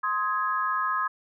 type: chord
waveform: sine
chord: Ab major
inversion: first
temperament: equal with one note detuned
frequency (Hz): 1046.5 / 1261.2 / 1661.2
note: C6 / Eb6 / Ab6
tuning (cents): 0 / +23 / 0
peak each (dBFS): -28 / -27 / -31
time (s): 0.03-1.08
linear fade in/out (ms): 10
effects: none